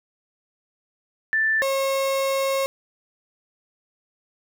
sine / 35% pulse tone pair in turn, 1766 / 541.7 Hz, A6 / C#5, +6 / -40 cents, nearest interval octave + minor sixth, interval 2046 cents, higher first, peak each -18 / -19 dBFS, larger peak first, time 1.33-1.62 / 1.62-2.66 s, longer second, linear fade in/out 0 ms, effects none

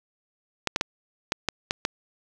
clicks, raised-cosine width 0.2 ms, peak -6 dBFS, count 7, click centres 0.673 / 0.761 / 0.811 / 1.321 / 1.487 / 1.709 / 1.851 s, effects none

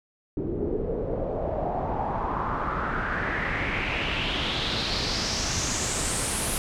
pink noise with low-pass filter sweep, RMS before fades -28 dBFS, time 0.37-6.58 s, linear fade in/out 0 ms, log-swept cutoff 340 to 11000 Hz, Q 4, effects none

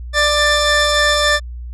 20% pulse tone pair together, 591.5 / 1771 Hz, D5 / A6, +12 / +11 cents, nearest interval octave + perfect fifth, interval 1899 cents, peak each -10 dBFS, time 0.13-1.4 s, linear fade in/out 50 ms, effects added 60 Hz sine -26 dBFS peak until 1.73 s + resampled to 24000 Hz

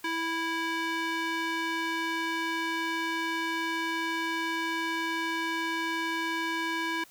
square tone with band-pass filter, 328.7 Hz, E4, 5 cents flat, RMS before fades -31 dBFS, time 0.04-7.04 s, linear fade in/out 5 ms, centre 1900 Hz, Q 0.99, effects white hiss -56 dBFS RMS until 7.1 s

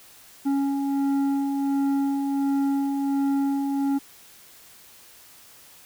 sine tone with frequency modulation, 277.2 Hz, C#4, in tune, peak -19 dBFS, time 0.45-3.99 s, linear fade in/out 20 ms, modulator 553 Hz, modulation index 0.47, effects tanh soft clip ceiling -19 dBFS + white hiss -50 dBFS RMS until 5.85 s

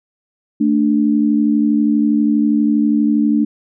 sine tone pair together, 221.3 / 293.7 Hz, A3 / D4, +10 / 0 cents, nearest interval perfect fourth, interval 490 cents, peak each -14 dBFS, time 0.6-3.45 s, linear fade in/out 10 ms, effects none

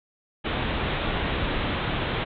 pink low-pass noise, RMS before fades -27 dBFS, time 0.44-2.25 s, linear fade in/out 20 ms, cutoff 3800 Hz, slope 96 dB/octave, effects none

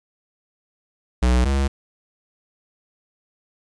square tone pair in turn, 61.74 / 68.43 Hz, B1 / C#2, 0 / -22 cents, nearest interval major second, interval 178 cents, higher second, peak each -15 / -18 dBFS, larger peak first, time 1.22-1.45 / 1.45-1.68 s, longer neither, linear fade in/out 10 ms, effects resampled to 22050 Hz + 9-bit

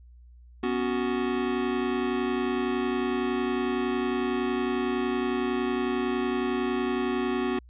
square chord, B suspended second, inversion none, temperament just, 246.9 / 277.8 / 370.4 Hz, B3 / C#4 / F#4, 0 / +4 / +2 cents, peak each -30 / -33 / -29 dBFS, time 0.63-7.59 s, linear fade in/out 5 ms, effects added 60 Hz sine -48 dBFS peak until 7.69 s + resampled to 8000 Hz

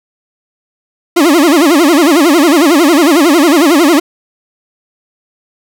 40% pulse tone with vibrato, 312.2 Hz, D#4, 6 cents sharp, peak -4 dBFS, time 1.16-4 s, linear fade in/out 10 ms, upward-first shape sine, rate 11 Hz, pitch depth 230 cents each way, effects none

